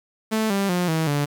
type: tone with pitch steps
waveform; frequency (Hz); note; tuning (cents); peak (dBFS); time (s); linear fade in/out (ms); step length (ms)
sawtooth; 219.3 / 197.64 / 178.13 / 160.54 / 144.68; A3 / G3 / F3 / E3 / D3; -6 / +14 / +35 / -45 / -26; -16; 0.31-1.26; 20; 190
effects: 8-bit

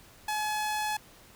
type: tone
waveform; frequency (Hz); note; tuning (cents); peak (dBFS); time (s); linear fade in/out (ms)
sawtooth; 850; G#5; +40; -25; 0.28-0.97; 5
effects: pink hiss -55 dBFS RMS until 1.35 s

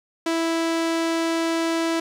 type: tone with low-pass filter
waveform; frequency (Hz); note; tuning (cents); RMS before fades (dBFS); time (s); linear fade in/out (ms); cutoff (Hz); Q
sawtooth; 329.6; E4; 0; -23; 0.26-2; 5; 7500; 0.79
effects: 8-bit

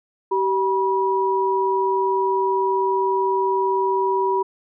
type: tone pair together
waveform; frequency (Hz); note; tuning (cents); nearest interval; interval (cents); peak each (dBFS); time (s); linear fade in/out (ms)
sine; 385.2 / 969.5; G4 / B5; -30 / -32; octave + major third; 1598; -20; 0.31-4.43; 10
effects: none

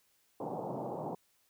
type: band-pass noise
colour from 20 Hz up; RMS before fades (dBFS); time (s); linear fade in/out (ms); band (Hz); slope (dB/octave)
white; -39; 0.4-1.15; 5; 120 to 900; 48
effects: white hiss -72 dBFS RMS until 1.49 s

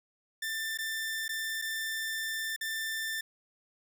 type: tone with dropouts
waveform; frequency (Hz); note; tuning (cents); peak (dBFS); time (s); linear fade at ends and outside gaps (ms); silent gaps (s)
sawtooth; 1781; A6; +21; -29; 0.42-3.21; 5; 0.775-0.786 / 1.281-1.291 / 1.617-1.621 / 2.563-2.61
effects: none

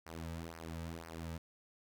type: tone with flanger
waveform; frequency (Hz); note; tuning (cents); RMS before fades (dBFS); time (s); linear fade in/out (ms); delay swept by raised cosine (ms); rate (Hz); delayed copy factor
sawtooth; 82.41; E2; 0; -45; 0.06-1.38; 5; 0.27 to 2.87; 2; -0.8
effects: none

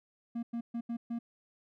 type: tone bursts at uneven times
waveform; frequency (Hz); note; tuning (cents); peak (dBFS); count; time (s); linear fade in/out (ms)
triangle; 234; A#3; +7; -31; 5; 0.35-0.43 / 0.53-0.61 / 0.74-0.81 / 0.89-0.97 / 1.1-1.19; 10
effects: none

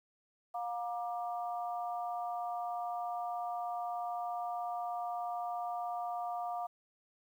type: harmonic tone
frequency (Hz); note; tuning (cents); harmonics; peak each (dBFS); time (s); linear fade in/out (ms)
236.8; A#3; +27; 3 / 4 / 5; -36 / -45 / -44; 0.54-6.67; 10
effects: 11-bit

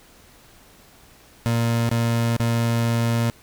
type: tone with dropouts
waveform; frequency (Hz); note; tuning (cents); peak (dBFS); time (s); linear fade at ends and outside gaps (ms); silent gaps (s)
30% pulse; 116.54; A#2; 0; -16; 1.46-3.3; 0; 1.891-1.914 / 2.365-2.398
effects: pink hiss -51 dBFS RMS until 3.42 s

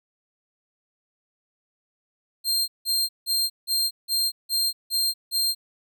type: tone bursts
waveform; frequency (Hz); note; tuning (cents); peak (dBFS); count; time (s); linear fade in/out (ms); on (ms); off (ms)
sawtooth; 4186; C8; 0; -18; 8; 2.44-5.55; 50; 240; 170
effects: none

